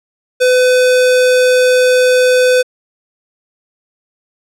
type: tone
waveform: square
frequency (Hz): 504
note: B4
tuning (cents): +35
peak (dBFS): -8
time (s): 0.4-2.63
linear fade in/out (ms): 20
effects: low-pass 10000 Hz 12 dB/octave